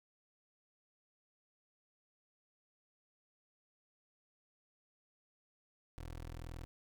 20% pulse tone, 41.2 Hz, E1, in tune, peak -40 dBFS, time 5.98-6.65 s, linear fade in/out 0 ms, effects none

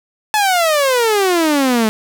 sawtooth exponential sweep, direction down, 870 to 212.9 Hz, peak -8 dBFS, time 0.34-1.89 s, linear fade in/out 0 ms, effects none

